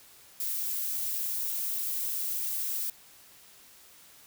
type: noise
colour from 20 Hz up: violet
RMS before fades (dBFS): -32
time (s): 0.4-2.9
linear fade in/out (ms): 2
effects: white hiss -55 dBFS RMS until 4.26 s